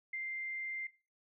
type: tone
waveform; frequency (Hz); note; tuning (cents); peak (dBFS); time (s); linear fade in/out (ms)
sine; 2093; C7; 0; -37; 0.13-0.87; 5
effects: noise-tail reverb RT60 0.3 s tail -17 dB re dry